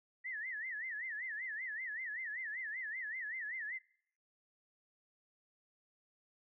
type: tone with vibrato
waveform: sine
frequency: 1877 Hz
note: A#6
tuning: 11 cents sharp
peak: -39 dBFS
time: 0.24-3.79 s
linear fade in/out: 20 ms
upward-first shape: sine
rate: 5.2 Hz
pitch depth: 190 cents each way
effects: noise-tail reverb RT60 0.7 s tail -25 dB re dry